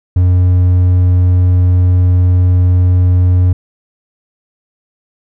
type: tone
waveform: triangle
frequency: 90.2 Hz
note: F#2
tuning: 44 cents flat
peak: -4 dBFS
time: 0.16-3.53 s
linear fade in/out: 5 ms
effects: none